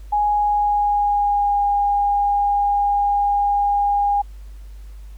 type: tone with pitch glide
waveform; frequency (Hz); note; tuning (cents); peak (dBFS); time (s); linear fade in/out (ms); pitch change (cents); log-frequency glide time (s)
sine; 830.6 to 813; G#5 to G#5; 0 to -37; -15; 0.12-4.22; 10; -37; 0.28-1.63
effects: added 50 Hz sine -34 dBFS peak until 5.17 s + pink hiss -56 dBFS RMS until 5.17 s